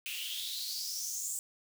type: noise with high-pass filter sweep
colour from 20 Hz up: white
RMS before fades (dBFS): -38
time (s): 0.06-1.39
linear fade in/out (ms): 0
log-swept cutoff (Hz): 2600 to 7800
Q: 6.3
effects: none